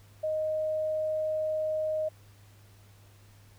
sine tone, 622.3 Hz, D#5, in tune, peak -27 dBFS, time 0.23-2.09 s, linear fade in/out 10 ms, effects added 101 Hz sine -54 dBFS peak until 3.58 s + pink hiss -61 dBFS RMS until 3.58 s

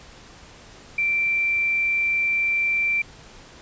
sine tone, 2349 Hz, D7, in tune, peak -19 dBFS, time 0.98-3.02 s, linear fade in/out 5 ms, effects pink hiss -46 dBFS RMS until 3.61 s + resampled to 16000 Hz

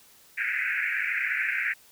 pink band-pass noise, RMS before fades -28 dBFS, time 0.37-1.74 s, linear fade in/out 20 ms, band 1500 to 2500 Hz, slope 96 dB/octave, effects white hiss -56 dBFS RMS until 1.91 s

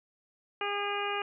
harmonic tone, 406.7 Hz, G#4, 36 cents flat, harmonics 1 / 2 / 3 / 4 / 5 / 6 / 7, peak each -36 / -36 / -36 / -40 / -43 / -38 / -39 dBFS, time 0.61-1.22 s, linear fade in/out 2 ms, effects none

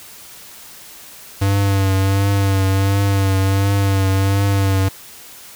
square tone with vibrato, 97.8 Hz, G2, 4 cents flat, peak -14 dBFS, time 1.41-4.89 s, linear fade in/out 10 ms, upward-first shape triangle, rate 1.4 Hz, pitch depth 39 cents each way, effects white hiss -39 dBFS RMS until 5.55 s

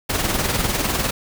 pink noise with tremolo, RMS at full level -19 dBFS, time 0.09-1.11 s, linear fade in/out 10 ms, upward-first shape sine, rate 20 Hz, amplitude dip 55%, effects none

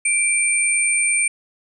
sine tone pair together, 2349 / 8869 Hz, D7 / C#9, 0 / 0 cents, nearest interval octave + major seventh, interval 2300 cents, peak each -19 / -18 dBFS, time 0.05-1.28 s, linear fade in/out 5 ms, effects none

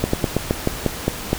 slowing click train, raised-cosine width 2 ms, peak -3 dBFS, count 9, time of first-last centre 0.04-1.33 s, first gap 94 ms, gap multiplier 1.15, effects pink hiss -30 dBFS RMS until 1.38 s

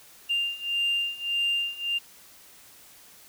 sine beating tone pair, 2794 / 2795.7 Hz, F7 / F7, 0 / +1 cents, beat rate 1.7 Hz, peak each -28 / -26 dBFS, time 0.29-1.99 s, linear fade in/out 20 ms, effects tanh soft clip ceiling -19 dBFS + white hiss -52 dBFS RMS until 3.28 s

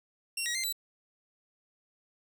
15% pulse tone with pitch steps, 2743 / 1905 / 2087 / 3964 Hz, F7 / A#6 / C7 / B7, -32 / +37 / -5 / +6 cents, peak -24 dBFS, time 0.37-0.726 s, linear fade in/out 5 ms, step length 89 ms, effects none

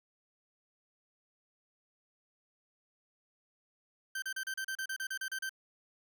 40% pulse tone bursts, 1556 Hz, G6, 13 cents flat, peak -34 dBFS, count 13, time 4.15-5.494 s, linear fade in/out 5 ms, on 72 ms, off 34 ms, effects none

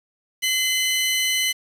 sawtooth tone pair together, 2055 / 2993 Hz, C7 / F#7, -32 / +19 cents, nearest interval perfect fifth, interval 651 cents, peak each -19 dBFS, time 0.42-1.53 s, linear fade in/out 20 ms, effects resampled to 32000 Hz + 7-bit

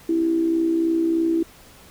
sine tone with amplitude modulation, 329.6 Hz, E4, in tune, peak -15 dBFS, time 0.09-1.43 s, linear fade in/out 5 ms, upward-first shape sine, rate 63.2 Hz, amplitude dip 50%, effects pink hiss -48 dBFS RMS until 1.9 s

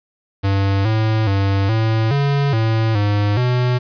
square tone with pitch steps, 98.2 / 109.9 / 98.2 / 111.3 / 141.2 / 111.7 / 102.9 / 124.4 Hz, G2 / A2 / G2 / A2 / C#3 / A2 / G#2 / B2, +4 / -2 / +4 / +20 / +32 / +27 / -16 / +13 cents, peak -15 dBFS, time 0.43-3.79 s, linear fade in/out 20 ms, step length 420 ms, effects resampled to 11025 Hz + 7-bit

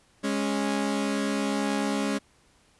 sawtooth tone pair together, 206.6 / 275.8 Hz, G#3 / C#4, -9 / -9 cents, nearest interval perfect fourth, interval 500 cents, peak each -24 dBFS, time 0.23-2.19 s, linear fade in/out 20 ms, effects pink hiss -62 dBFS RMS until 2.79 s + resampled to 24000 Hz

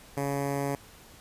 10% pulse tone with notch filter, 140.3 Hz, C#3, 21 cents sharp, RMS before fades -30 dBFS, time 0.17-0.75 s, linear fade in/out 2 ms, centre 3600 Hz, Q 0.67, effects pink hiss -52 dBFS RMS until 1.2 s + resampled to 32000 Hz

